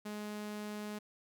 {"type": "tone", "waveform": "sawtooth", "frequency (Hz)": 209.7, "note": "G#3", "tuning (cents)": 17, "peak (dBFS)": -36, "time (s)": [0.05, 0.99], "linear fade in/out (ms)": 10, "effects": []}